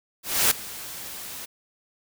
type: noise with ADSR envelope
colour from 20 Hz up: white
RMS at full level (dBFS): -18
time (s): 0.23-1.46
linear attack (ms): 280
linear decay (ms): 7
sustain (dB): -19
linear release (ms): 15
effects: none